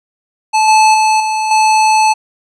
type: tone with level steps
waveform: square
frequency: 869 Hz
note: A5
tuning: 22 cents flat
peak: -9 / -6 / -9 / -14 / -8 dBFS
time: 0.53-2.14 s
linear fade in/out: 20 ms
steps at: 0.68 / 0.94 / 1.2 / 1.51 s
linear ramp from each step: 2 ms
effects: resampled to 22050 Hz